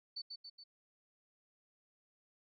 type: tone with echo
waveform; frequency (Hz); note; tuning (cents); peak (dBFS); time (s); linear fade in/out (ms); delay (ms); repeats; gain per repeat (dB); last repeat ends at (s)
sine; 4513; C#8; +30; -40; 0.16-0.22; 10; 140; 3; -4; 0.64
effects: none